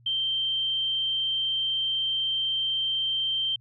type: tone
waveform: sine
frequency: 3136 Hz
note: G7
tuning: in tune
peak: -24 dBFS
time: 0.06-3.56 s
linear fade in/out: 5 ms
effects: added 119 Hz sine -54 dBFS peak until 3.6 s